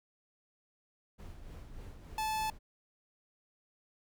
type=noise with tremolo; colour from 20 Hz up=brown; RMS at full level=-46 dBFS; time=1.18-2.59 s; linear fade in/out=20 ms; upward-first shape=sine; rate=3.4 Hz; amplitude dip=45%
type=tone; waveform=45% pulse; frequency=870 Hz; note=A5; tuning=20 cents flat; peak=-32 dBFS; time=2.18-2.5 s; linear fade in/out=2 ms
effects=none